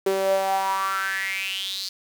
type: tone with high-pass filter sweep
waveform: sawtooth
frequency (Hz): 192.7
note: G3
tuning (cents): -29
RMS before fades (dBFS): -25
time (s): 0.06-1.89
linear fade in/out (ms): 5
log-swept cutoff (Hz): 410 to 4600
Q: 7.4
effects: 7-bit